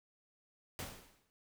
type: noise with exponential decay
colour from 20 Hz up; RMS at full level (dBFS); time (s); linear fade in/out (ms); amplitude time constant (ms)
pink; -41; 0.79-1.3; 0; 110
effects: none